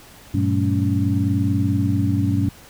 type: tone cluster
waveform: sine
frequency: 99 / 119.5 / 188.5 / 217.4 / 281.9 Hz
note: G2 / A#2 / F#3 / A3 / C#4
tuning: +18 / +43 / +32 / -21 / +29 cents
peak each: -20 / -24 / -26 / -27 / -22 dBFS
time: 0.34-2.49 s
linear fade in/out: 5 ms
effects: pink hiss -45 dBFS RMS until 2.69 s